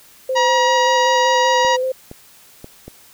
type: tone with vibrato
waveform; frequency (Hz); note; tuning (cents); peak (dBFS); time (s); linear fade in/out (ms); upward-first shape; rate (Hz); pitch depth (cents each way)
sine; 515; C5; -28; -17; 0.29-1.92; 5; square; 5.2; 18
type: harmonic tone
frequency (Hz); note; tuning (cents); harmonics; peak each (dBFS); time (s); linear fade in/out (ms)
955; A#5; +42; 1 / 2 / 3 / 4 / 5 / 6 / 7; -15 / -21 / -25 / -27 / -29 / -31 / -32; 0.35-1.77; 20
type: clicks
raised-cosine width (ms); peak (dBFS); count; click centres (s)
2; -20; 4; 1.649 / 2.114 / 2.644 / 2.88
effects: white hiss -47 dBFS RMS until 3.13 s